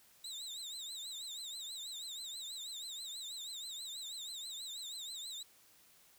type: tone with vibrato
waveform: 30% pulse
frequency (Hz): 3816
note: A#7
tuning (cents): +40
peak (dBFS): -40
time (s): 0.24-5.43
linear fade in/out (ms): 5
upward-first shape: triangle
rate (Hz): 6.2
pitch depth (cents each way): 150
effects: white hiss -65 dBFS RMS until 6.18 s